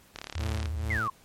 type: click train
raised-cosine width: 0.2 ms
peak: -19 dBFS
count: 19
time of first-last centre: 0.16-0.657 s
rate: 36.2 Hz
type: tone with vibrato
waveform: sine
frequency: 78 Hz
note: D#2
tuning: 5 cents sharp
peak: -29 dBFS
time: 0.35-0.99 s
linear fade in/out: 10 ms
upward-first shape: square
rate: 11 Hz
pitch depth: 110 cents each way
type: tone with tremolo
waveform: sawtooth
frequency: 110 Hz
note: A2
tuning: in tune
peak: -28 dBFS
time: 0.39-1.08 s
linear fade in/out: 5 ms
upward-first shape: sine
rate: 2.2 Hz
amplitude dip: 75%
type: exponential sweep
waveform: sine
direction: down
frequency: 2185 to 1026 Hz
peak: -27 dBFS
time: 0.9-1.1 s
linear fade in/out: 5 ms
effects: pink hiss -58 dBFS RMS until 1.24 s + MP3 64 kbps